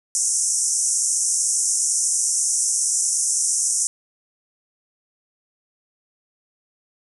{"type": "band-pass noise", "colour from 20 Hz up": "white", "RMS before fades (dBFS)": -21, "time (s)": [0.15, 3.87], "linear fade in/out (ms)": 0, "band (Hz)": [5600, 9900], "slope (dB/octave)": 96, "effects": []}